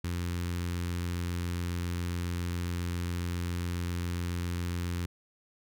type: tone with notch filter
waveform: sawtooth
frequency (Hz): 87.31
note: F2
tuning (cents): 0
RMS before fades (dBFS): -33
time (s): 0.04-5.06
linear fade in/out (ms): 5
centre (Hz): 660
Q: 0.8
effects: none